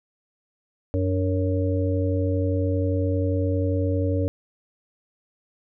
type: harmonic tone with a mistuned harmonic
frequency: 92.5 Hz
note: F#2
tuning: in tune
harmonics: 1 / 3 / 5 / 6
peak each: -22 / -27 / -29 / -30 dBFS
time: 0.94-4.28 s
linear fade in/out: 0 ms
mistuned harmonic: 3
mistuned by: +62 cents
effects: none